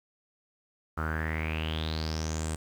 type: tone with low-pass filter sweep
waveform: sawtooth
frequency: 79 Hz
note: D#2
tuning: 27 cents sharp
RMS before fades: -32 dBFS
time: 0.97-2.56 s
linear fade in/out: 10 ms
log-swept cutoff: 1300 to 8700 Hz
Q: 8
effects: 9-bit